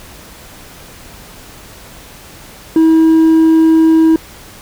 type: tone with hard clipping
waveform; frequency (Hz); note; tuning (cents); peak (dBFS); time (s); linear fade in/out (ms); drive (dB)
sine; 322; E4; -41; -6; 2.76-4.16; 2; 2
effects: pink hiss -36 dBFS RMS until 4.61 s